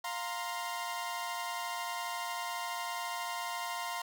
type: chord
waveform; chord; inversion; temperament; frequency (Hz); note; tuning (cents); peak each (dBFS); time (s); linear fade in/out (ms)
sawtooth; F suspended fourth; none; equal with one note detuned; 701.7 / 932.3 / 1046.5; F5 / Bb5 / C6; +8 / 0 / 0; -37 / -36 / -36; 0.04-4.02; 5
effects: none